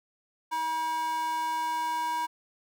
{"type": "tone with high-pass filter", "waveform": "square", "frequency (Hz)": 320.1, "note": "D#4", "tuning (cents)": 49, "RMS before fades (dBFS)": -30, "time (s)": [0.51, 2.27], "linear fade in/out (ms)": 20, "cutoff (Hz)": 950, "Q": 4.1, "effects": []}